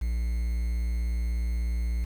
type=tone with quantisation; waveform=triangle; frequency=58.27 Hz; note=A#1; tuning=in tune; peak=-23 dBFS; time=0.01-2.05 s; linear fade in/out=10 ms; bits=8; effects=none